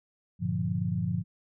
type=chord; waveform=sine; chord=G minor seventh; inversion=none; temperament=equal; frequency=98 / 116.54 / 146.83 / 174.61 Hz; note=G2 / Bb2 / D3 / F3; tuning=0 / 0 / 0 / 0 cents; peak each=-33 / -33 / -34 / -30 dBFS; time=0.39-1.24 s; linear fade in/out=50 ms; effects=none